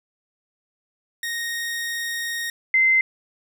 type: tone pair in turn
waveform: sawtooth / sine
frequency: 1863 / 2071 Hz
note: A#6 / C7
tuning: -2 / -18 cents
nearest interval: major second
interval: 184 cents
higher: second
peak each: -22 / -14 dBFS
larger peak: second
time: 1.23-2.5 / 2.74-3.01 s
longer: first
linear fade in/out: 2 ms
effects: none